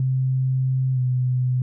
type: tone with pitch glide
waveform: sine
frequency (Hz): 130.6 to 126.66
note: C3 to B2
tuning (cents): -3 to +44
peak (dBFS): -18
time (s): 0-1.62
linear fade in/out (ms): 2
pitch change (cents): -53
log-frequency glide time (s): 0.94-0.99
effects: none